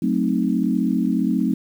sine chord, F# diminished seventh, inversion none, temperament equal, 185 / 220 / 261.6 / 311.1 Hz, F#3 / A3 / C4 / Eb4, 0 / 0 / 0 / 0 cents, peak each -23 / -22 / -22 / -25 dBFS, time 0.02-1.54 s, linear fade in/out 5 ms, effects 8-bit

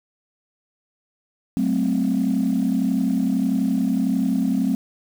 sine chord, F# diminished, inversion none, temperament equal with one note detuned, 188.78 / 220 / 261.6 Hz, F#3 / A3 / C4, +35 / 0 / 0 cents, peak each -22 / -22 / -20 dBFS, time 1.57-4.75 s, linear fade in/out 0 ms, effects tanh soft clip ceiling -12 dBFS + 7-bit

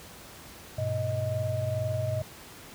sine tone cluster, 100.2 / 122.4 / 626 Hz, G2 / B2 / D#5, +38 / -15 / +10 cents, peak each -31 dBFS, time 0.78-2.22 s, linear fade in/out 5 ms, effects pink hiss -47 dBFS RMS until 2.74 s + high-pass 60 Hz 12 dB/octave

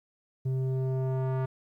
square tone with low-pass filter sweep, 130.9 Hz, C3, 1 cent sharp, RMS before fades -29 dBFS, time 0.45-1.46 s, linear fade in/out 10 ms, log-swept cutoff 270 to 1200 Hz, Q 1.1, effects 11-bit

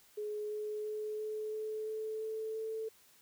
sine tone with pitch steps, 421.2 / 424.1 / 427.1 / 430.1 / 433 / 436.1 / 439.1 / 442.1 Hz, G#4 / G#4 / G#4 / A4 / A4 / A4 / A4 / A4, +24 / +36 / +48 / -39 / -28 / -15 / -4 / +8 cents, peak -36 dBFS, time 0.17-2.89 s, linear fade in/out 10 ms, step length 340 ms, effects white hiss -64 dBFS RMS until 3.21 s

